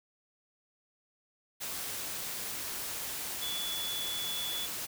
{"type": "tone in noise", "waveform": "sine", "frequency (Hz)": 3430, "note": "A7", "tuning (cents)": -45, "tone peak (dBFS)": -35, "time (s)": [3.41, 4.67], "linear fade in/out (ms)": 20, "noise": "white", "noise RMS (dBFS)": -38, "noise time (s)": [1.6, 4.87], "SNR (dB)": 0, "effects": []}